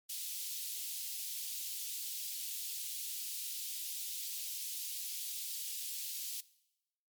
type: high-pass noise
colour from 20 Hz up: white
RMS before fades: -41 dBFS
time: 0.09-6.41 s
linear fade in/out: 10 ms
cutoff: 3000 Hz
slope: 24 dB/octave
effects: noise-tail reverb RT60 0.9 s tail -20 dB re dry + MP3 96 kbps